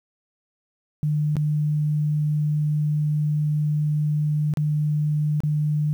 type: tone with dropouts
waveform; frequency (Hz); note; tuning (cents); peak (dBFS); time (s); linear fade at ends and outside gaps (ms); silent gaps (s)
sine; 150.4; D3; +42; -19; 1.03-5.93; 0; 1.356-1.367 / 4.538-4.572 / 5.404-5.435
effects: 9-bit